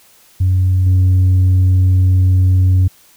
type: tone with level steps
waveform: sine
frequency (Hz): 92.5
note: F#2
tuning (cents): 0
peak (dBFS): -8 / -5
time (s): 0.4-2.88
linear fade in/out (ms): 10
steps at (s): 0.86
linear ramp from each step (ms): 5
effects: tanh soft clip ceiling -7 dBFS + white hiss -48 dBFS RMS until 3.16 s